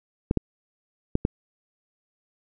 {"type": "clicks", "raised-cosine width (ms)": 3, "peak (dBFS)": -8, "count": 4, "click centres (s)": [0.311, 0.373, 1.154, 1.251], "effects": []}